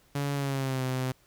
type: tone with pitch glide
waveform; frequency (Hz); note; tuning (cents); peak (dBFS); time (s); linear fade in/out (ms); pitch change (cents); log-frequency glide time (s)
sawtooth; 141.8 to 129.28; C#3 to C3; +40 to -20; -24; 0.15-1.12; 5; -160; 0.34-0.83
effects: pink hiss -63 dBFS RMS until 1.26 s